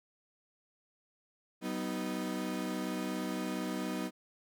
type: chord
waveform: 35% pulse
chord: B major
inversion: second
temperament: equal with one note detuned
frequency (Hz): 189.76 / 246.9 / 311.1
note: F#3 / B3 / D#4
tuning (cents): +44 / 0 / 0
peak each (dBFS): -37 / -37 / -37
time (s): 1.61-4.11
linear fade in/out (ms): 50
effects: none